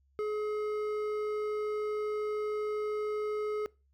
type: tone with hard clipping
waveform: triangle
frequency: 423.6 Hz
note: G#4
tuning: 34 cents sharp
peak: -32 dBFS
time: 0.19-3.66 s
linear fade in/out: 0 ms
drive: 12 dB
effects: noise-tail reverb RT60 0.3 s tail -23 dB re dry + added 68 Hz sine -66 dBFS peak until 3.93 s